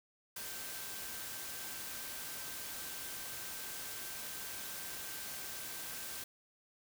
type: tone in noise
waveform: sine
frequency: 1559 Hz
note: G6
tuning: 10 cents flat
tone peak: -55 dBFS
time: 0.36-6.24 s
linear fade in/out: 5 ms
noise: white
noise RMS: -44 dBFS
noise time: 0.36-6.24 s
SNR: -14 dB
effects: none